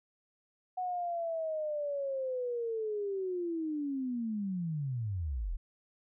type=linear sweep; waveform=sine; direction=down; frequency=740 to 33.04 Hz; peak=-32 dBFS; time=0.77-5.57 s; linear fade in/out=10 ms; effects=none